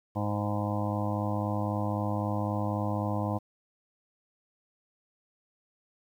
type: harmonic tone with a mistuned harmonic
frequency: 103.83 Hz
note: G#2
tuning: in tune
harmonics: 1 / 2 / 3 / 5 / 6 / 7 / 8 / 9 / 10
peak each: -31 / -34 / -36 / -38 / -39 / -39 / -40 / -41 / -41 dBFS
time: 0.15-3.39 s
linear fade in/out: 20 ms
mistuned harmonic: 10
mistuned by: -24 cents
effects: 10-bit